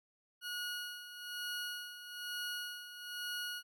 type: tone with tremolo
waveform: 20% pulse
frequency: 1450 Hz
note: F#6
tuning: 35 cents flat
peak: -33 dBFS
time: 0.41-3.63 s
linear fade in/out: 50 ms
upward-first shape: sine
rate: 1.1 Hz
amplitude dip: 70%
effects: none